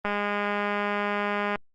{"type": "click train", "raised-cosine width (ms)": 0.5, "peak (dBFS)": -13, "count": 310, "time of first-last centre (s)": [0.05, 1.557], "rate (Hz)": 205, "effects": ["Opus 24 kbps"]}